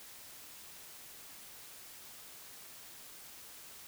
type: silence
effects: white hiss -52 dBFS RMS until 3.87 s